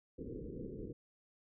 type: low-pass noise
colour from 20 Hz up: white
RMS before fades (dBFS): -45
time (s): 0.18-0.93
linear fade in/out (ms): 10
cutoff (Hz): 490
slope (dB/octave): 96
effects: none